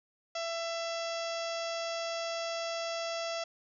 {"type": "harmonic tone", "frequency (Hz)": 668, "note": "E5", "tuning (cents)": 23, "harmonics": [1, 2, 3, 4, 5, 6, 7, 8, 9, 10], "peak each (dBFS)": [-35, -42, -46, -45, -45, -52, -46, -45, -51, -52], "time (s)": [0.35, 3.44], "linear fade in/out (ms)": 5, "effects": []}